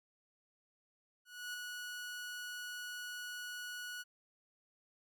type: tone with ADSR envelope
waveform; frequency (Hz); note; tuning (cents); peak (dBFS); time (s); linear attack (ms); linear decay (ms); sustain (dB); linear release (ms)
sawtooth; 1465; F#6; -18; -36; 1.25-4.04; 290; 3; -3; 31
effects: none